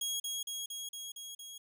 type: tone with echo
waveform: 20% pulse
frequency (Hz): 3301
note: G#7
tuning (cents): -11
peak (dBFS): -28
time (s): 0.01-0.2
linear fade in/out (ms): 5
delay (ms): 230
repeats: 6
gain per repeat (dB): -2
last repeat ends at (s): 1.58
effects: none